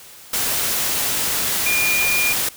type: tone in noise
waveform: sine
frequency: 2417 Hz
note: D7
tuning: 49 cents sharp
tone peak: -18 dBFS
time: 1.66-2.33 s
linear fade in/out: 5 ms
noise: white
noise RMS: -21 dBFS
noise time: 0.33-2.49 s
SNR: 0 dB
effects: white hiss -42 dBFS RMS until 2.56 s